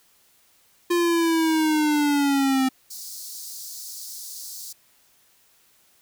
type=linear sweep; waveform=square; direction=down; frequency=350 to 260.2 Hz; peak=-19 dBFS; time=0.9-2.69 s; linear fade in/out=10 ms
type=high-pass noise; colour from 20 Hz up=pink; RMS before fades=-37 dBFS; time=2.9-4.73 s; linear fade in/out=10 ms; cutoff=4400 Hz; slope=48 dB/octave
effects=white hiss -60 dBFS RMS until 6.01 s